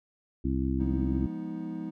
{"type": "harmonic tone", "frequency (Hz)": 66, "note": "C2", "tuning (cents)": 16, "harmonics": [1, 2, 3, 4, 5], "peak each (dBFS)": [-30, -34, -34, -31, -34], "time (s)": [0.44, 1.27], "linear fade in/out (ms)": 10}
{"type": "chord", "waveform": "triangle", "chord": "F half-diminished seventh", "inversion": "none", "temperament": "equal with one note detuned", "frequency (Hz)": [174.61, 207.7, 246.9, 315.3], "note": ["F3", "Ab3", "Cb4", "Eb4"], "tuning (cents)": [0, 0, 0, 23], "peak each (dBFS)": [-37, -38, -38, -35], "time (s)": [0.79, 1.91], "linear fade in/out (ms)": 20}
{"effects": []}